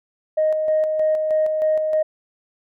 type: tone with tremolo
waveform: sine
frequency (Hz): 622.3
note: D#5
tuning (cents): 0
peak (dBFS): -14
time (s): 0.37-2.03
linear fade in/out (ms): 10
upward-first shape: square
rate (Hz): 3.2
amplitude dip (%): 40
effects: tanh soft clip ceiling -11 dBFS